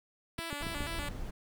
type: tone with vibrato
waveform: 5% pulse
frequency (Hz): 309.9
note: D#4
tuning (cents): -7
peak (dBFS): -26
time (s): 0.38-1.09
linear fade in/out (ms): 5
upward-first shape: square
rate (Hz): 4.1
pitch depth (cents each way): 120
type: click train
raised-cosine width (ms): 3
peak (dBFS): -26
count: 4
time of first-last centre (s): 0.39-0.807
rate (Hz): 7.2
type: noise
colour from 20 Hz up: brown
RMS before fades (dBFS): -40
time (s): 0.6-1.31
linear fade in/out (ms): 10
effects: none